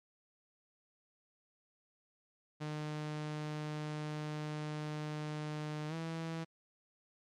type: tone with pitch glide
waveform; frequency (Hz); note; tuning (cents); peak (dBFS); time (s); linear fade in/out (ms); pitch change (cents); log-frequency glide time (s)
sawtooth; 151.7 to 163.53; D#3 to E3; -44 to -14; -34; 2.6-6.45; 20; +130; 5.88-5.94
effects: low-pass 6000 Hz 12 dB/octave + MP3 96 kbps